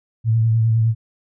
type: tone with vibrato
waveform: sine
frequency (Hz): 112.8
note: A2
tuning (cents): +44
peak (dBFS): -13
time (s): 0.24-0.95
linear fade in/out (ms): 50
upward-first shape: triangle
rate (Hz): 9.8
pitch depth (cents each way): 40
effects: none